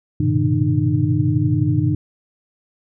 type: tone cluster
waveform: sine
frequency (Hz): 99.4 / 118.3 / 130.3 / 154.2 / 303.3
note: G2 / A#2 / C3 / D#3 / D#4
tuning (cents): +25 / +26 / -7 / -15 / -44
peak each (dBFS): -21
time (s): 0.2-1.95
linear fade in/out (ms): 5
effects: none